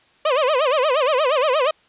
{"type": "tone with vibrato", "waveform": "30% pulse", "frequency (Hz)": 560, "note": "C#5", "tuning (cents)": 18, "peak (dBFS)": -13, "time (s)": [0.25, 1.71], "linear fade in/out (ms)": 5, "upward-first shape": "sine", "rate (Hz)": 8.5, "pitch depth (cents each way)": 220, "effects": ["white hiss -56 dBFS RMS until 1.88 s", "resampled to 8000 Hz"]}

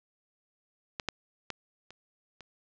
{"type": "clicks", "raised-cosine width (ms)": 0.2, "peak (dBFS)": [-16, -12, -17, -30, -29], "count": 5, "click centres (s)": [0.998, 1.087, 1.503, 1.906, 2.407], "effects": ["low-pass 6000 Hz 12 dB/octave"]}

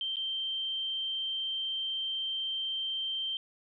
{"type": "tone with dropouts", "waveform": "sine", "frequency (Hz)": 3136, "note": "G7", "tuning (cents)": 0, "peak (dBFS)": -31, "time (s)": [0.01, 3.37], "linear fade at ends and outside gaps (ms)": 1, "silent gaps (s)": [0.158, 0.168], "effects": []}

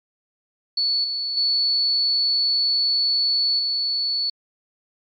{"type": "tone with level steps", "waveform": "sine", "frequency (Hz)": 4435, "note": "C#8", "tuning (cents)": 0, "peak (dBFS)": [-18, -23, -17, -20], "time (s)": [0.77, 4.3], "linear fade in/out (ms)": 5, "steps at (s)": [1.04, 1.37, 3.59], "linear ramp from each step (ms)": 2, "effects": ["MP3 48 kbps"]}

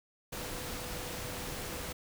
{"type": "tone in noise", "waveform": "sine", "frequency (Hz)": 496.1, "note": "B4", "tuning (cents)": 8, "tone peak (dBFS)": -48, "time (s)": [0.32, 1.93], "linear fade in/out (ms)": 10, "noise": "pink", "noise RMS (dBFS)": -40, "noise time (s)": [0.32, 1.93], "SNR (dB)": -11, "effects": []}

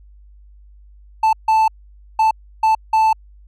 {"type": "tone bursts at uneven times", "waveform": "triangle", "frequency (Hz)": 880, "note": "A5", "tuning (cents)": 0, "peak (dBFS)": -9, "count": 5, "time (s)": [[1.23, 1.33], [1.48, 1.68], [2.19, 2.31], [2.63, 2.75], [2.93, 3.13]], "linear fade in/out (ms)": 5, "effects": ["added 50 Hz sine -42 dBFS peak until 3.47 s"]}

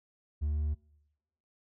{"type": "tone with hard clipping", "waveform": "sine", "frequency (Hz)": 74.8, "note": "D2", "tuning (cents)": 32, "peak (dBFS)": -29, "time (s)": [0.41, 0.75], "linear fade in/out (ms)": 20, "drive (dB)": 2, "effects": ["noise-tail reverb RT60 0.9 s tail -24 dB re dry"]}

